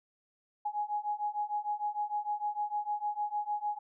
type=beating tone pair; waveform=sine; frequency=830.6 / 837.2 Hz; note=G#5 / G#5; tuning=0 / +14 cents; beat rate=6.6 Hz; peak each=-35 / -34 dBFS; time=0.65-3.79 s; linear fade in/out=10 ms; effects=none